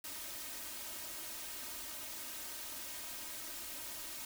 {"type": "noise with comb filter", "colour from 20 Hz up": "white", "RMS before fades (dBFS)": -45, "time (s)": [0.04, 4.25], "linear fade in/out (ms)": 2, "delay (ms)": 3.2, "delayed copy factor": 0.9, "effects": []}